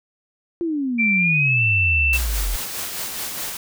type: exponential sweep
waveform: sine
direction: down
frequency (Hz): 349.2 to 41.2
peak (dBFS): -20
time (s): 0.61-2.56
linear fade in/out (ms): 0
type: tone with pitch glide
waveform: sine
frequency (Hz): 2349 to 2667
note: D7 to E7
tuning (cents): 0 to +20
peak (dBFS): -16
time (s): 0.98-2.18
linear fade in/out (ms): 20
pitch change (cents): +220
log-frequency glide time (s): 1.16-1.62
type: noise with tremolo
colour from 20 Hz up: white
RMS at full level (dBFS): -27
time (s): 2.13-3.57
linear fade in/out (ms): 2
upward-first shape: sine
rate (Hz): 4.8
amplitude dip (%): 35
effects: none